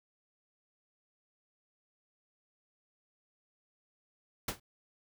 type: noise with exponential decay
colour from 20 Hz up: pink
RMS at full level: -29 dBFS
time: 4.48-4.6 s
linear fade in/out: 5 ms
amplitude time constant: 26 ms
effects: none